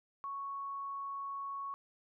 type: tone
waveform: sine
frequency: 1108.7 Hz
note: C#6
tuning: in tune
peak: -38 dBFS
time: 0.24-1.74 s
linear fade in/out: 0 ms
effects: none